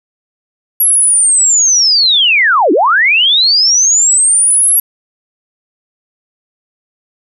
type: linear two-way sweep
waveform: sine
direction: down then up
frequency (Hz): 11440 to 272.5 to 11440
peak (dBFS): -6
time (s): 0.8-4.8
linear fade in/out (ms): 5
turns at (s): 2.72
effects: none